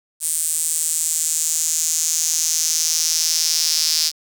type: tone with high-pass filter sweep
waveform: sawtooth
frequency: 159.8 Hz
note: D#3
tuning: 47 cents sharp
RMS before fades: -20 dBFS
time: 0.2-4.12 s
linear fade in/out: 50 ms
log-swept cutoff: 8700 to 5000 Hz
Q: 4
effects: 7-bit